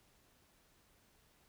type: silence
effects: pink hiss -70 dBFS RMS until 1.48 s